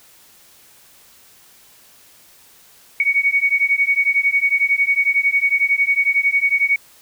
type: beating tone pair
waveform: sine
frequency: 2230 / 2241 Hz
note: C#7 / C#7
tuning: +10 / +18 cents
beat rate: 11 Hz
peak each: -17 dBFS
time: 3-6.76 s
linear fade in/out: 2 ms
effects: white hiss -49 dBFS RMS until 7.01 s